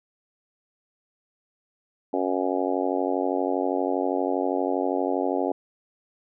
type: harmonic tone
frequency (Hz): 92.5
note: F#2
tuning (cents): 0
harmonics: 3 / 4 / 5 / 6 / 7 / 8 / 9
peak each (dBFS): -28 / -29 / -30 / -31 / -31 / -32 / -33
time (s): 2.13-5.52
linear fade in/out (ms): 5
effects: none